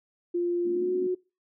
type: tone with pitch glide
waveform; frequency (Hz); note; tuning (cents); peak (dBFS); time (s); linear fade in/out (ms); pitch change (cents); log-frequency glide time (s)
sine; 348.9 to 365.4; F4 to F#4; -2 to -22; -24; 0.34-1.15; 10; +80; 0.7-0.92
type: band-pass noise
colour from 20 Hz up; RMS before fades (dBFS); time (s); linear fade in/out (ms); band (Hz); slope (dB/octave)
pink; -38; 0.65-1.07; 5; 210 to 330; 96
effects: noise-tail reverb RT60 0.3 s tail -24 dB re dry